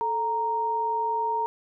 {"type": "tone pair together", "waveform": "sine", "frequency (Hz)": [439.3, 930.8], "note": ["A4", "A#5"], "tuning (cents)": [-3, -3], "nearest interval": "octave + minor second", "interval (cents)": 1300, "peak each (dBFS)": [-32, -24], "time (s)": [0.01, 1.46], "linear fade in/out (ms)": 0, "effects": []}